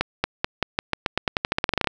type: accelerating click train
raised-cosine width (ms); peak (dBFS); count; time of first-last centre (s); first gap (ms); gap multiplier
0.3; -4; 20; 0.01-1.872; 230; 0.89
effects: none